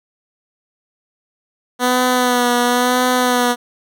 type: tone with vibrato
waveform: 10% pulse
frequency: 247.2 Hz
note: B3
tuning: 2 cents sharp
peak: -5 dBFS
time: 1.79-3.56 s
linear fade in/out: 50 ms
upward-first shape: sine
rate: 0.97 Hz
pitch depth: 32 cents each way
effects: none